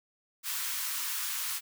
white high-pass noise, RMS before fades -34 dBFS, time 0.43-1.61 s, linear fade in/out 50 ms, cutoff 960 Hz, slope 48 dB/octave, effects none

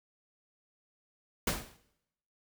pink noise with exponential decay, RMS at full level -27 dBFS, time 1.47-1.77 s, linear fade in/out 5 ms, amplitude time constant 65 ms, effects noise-tail reverb RT60 0.8 s tail -18 dB re dry

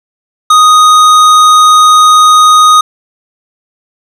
sine tone with hard clipping, 1244.5 Hz, D#6, in tune, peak -3 dBFS, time 0.5-2.81 s, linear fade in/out 5 ms, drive 13 dB, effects none

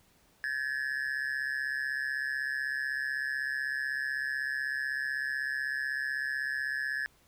triangle tone with amplitude modulation, 1709 Hz, G#6, 49 cents sharp, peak -25 dBFS, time 0.44-7.06 s, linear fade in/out 0 ms, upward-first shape sine, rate 136 Hz, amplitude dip 90%, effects pink hiss -65 dBFS RMS until 7.27 s

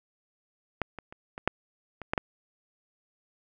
clicks, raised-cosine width 0.5 ms, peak -12 / -24 / -29 / -23 / -7 / -24 / -11 / -10 dBFS, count 8, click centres 0.817 / 0.987 / 1.125 / 1.379 / 1.476 / 2.017 / 2.135 / 2.178 s, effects none

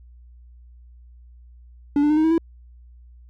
triangle tone with pitch steps, 287.9 / 296 / 304.3 / 312.9 / 321.7 / 330.7 Hz, D4 / D4 / D#4 / D#4 / E4 / E4, -34 / +14 / -38 / +10 / -42 / +6 cents, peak -13 dBFS, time 1.96-2.38 s, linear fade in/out 2 ms, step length 70 ms, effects added 60 Hz sine -44 dBFS peak until 3.29 s

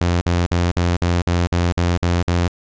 sawtooth tone bursts, 87.1 Hz, F2, 4 cents flat, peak -11 dBFS, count 10, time 0.01-2.478 s, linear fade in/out 0 ms, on 200 ms, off 52 ms, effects resampled to 16000 Hz

